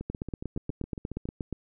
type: two click trains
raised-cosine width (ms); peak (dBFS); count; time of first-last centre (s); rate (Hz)
3; -23 / -19; 10 / 13; 0.01-1.255 / 0.1-1.527; 7.23 / 8.41
effects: none